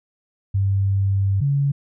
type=tone pair in turn; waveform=sine; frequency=98 / 140.57 Hz; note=G2 / C#3; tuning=0 / +25 cents; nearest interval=tritone; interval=625 cents; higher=second; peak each=-16 dBFS; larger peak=neither; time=0.54-1.41 / 1.41-1.72 s; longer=first; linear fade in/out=10 ms; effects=none